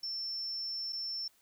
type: tone with dropouts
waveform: sine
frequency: 5380 Hz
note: E8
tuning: 34 cents sharp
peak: -35 dBFS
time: 0.03-1.28 s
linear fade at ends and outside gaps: 5 ms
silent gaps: 0.925-0.929 s
effects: white hiss -68 dBFS RMS until 1.41 s